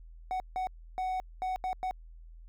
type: tone bursts at uneven times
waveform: triangle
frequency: 745 Hz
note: F#5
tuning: 12 cents sharp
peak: -28 dBFS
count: 6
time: 0.31-0.4 / 0.56-0.67 / 0.98-1.2 / 1.42-1.56 / 1.64-1.73 / 1.83-1.91 s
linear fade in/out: 0 ms
effects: added 41 Hz sine -47 dBFS peak until 2.48 s